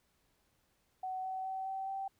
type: tone with pitch steps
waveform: sine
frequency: 750 / 756.5 / 763.1 / 769.8 / 776.4 Hz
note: F#5 / F#5 / G5 / G5 / G5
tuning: +23 / +38 / -47 / -32 / -17 cents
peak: -36 dBFS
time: 1.03-2.08 s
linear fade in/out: 5 ms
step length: 210 ms
effects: pink hiss -75 dBFS RMS until 2.19 s